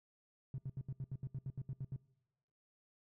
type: tone bursts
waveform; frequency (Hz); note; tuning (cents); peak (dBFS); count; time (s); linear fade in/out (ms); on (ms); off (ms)
triangle; 132.7; C3; +25; -35; 13; 0.54-1.962; 2; 42; 73
effects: noise-tail reverb RT60 1.0 s tail -26 dB re dry + tanh soft clip ceiling -36 dBFS